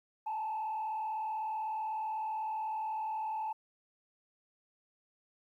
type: tone with frequency modulation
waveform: sine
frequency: 872 Hz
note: A5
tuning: 16 cents flat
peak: -32 dBFS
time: 0.26-3.53 s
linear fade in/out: 10 ms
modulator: 39.9 Hz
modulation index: 0.72
effects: tanh soft clip ceiling -31 dBFS + 12-bit